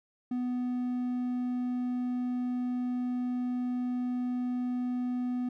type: tone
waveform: triangle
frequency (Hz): 248.1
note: B3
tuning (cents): +8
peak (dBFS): -27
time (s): 0.31-5.49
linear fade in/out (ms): 5
effects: none